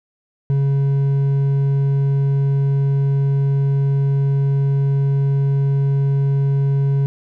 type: tone with hard clipping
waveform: triangle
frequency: 138.59 Hz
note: C#3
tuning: in tune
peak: -15 dBFS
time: 0.5-7.06 s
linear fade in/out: 0 ms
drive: 7 dB
effects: none